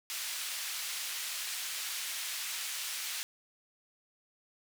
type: band-pass noise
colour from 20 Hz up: pink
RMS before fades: -38 dBFS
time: 0.1-3.23 s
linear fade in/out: 0 ms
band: 2300 to 16000 Hz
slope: 12 dB/octave
effects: none